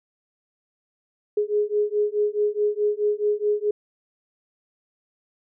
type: beating tone pair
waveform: sine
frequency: 415.3 / 420 Hz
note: G#4 / G#4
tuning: 0 / +19 cents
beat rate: 4.7 Hz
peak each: -23 dBFS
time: 1.37-3.71 s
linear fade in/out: 5 ms
effects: none